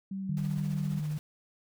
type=tone with vibrato; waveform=sine; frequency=192.2 Hz; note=G3; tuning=34 cents flat; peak=-33 dBFS; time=0.11-1 s; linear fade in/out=5 ms; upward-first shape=square; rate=4.1 Hz; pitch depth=11 cents each way
type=tone; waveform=sine; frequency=151.2 Hz; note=D#3; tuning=49 cents flat; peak=-30 dBFS; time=0.29-1.18 s; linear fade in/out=5 ms
type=noise with tremolo; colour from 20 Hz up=pink; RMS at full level=-49 dBFS; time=0.37-1.19 s; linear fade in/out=0 ms; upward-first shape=triangle; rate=15 Hz; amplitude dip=55%
effects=none